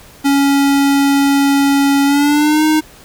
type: tone with pitch glide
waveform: square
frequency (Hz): 279.1 to 309.7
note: C#4 to D#4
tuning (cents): +12 to -8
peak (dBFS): -10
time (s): 0.24-2.81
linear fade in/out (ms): 20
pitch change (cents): +180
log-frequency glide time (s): 2.05-2.64
effects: pink hiss -41 dBFS RMS until 3.04 s